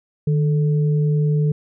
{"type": "tone pair together", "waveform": "sine", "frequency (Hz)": [151.8, 435], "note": ["D#3", "A4"], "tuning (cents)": [-42, -20], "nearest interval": "octave + tritone", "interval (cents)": 1822, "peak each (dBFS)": [-15, -27], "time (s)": [0.27, 1.52], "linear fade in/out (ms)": 5, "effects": []}